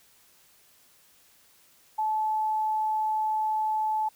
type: tone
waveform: sine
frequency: 866 Hz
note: A5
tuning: 28 cents flat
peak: -24 dBFS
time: 1.98-4.09 s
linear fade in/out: 10 ms
effects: white hiss -60 dBFS RMS until 4.15 s